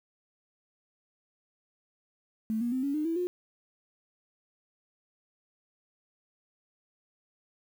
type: tone with pitch steps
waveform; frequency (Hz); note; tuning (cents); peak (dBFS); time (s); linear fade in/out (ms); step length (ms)
sine; 220 / 238.5 / 258.6 / 280.4 / 304 / 329.6 / 357.4; A3 / A#3 / C4 / C#4 / D#4 / E4 / F4; 0 / +40 / -20 / +20 / -40 / 0 / +40; -27; 2.5-3.27; 0; 110
effects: 9-bit